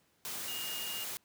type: tone in noise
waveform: sine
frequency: 2845 Hz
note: F7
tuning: 31 cents sharp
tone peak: -40 dBFS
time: 0.48-1.04 s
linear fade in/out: 0 ms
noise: white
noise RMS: -40 dBFS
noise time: 0.25-1.17 s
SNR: -3 dB
effects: pink hiss -71 dBFS RMS until 1.24 s + high-pass 100 Hz 12 dB/octave